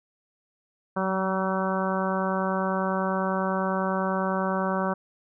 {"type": "harmonic tone with a mistuned harmonic", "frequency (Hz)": 190, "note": "F#3", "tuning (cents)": 46, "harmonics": [1, 2, 3, 4, 5, 6, 7, 8], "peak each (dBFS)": [-28, -33, -30, -34, -32, -33, -35, -36], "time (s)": [0.96, 4.94], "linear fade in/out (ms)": 10, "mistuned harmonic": 1, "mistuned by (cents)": -19, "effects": []}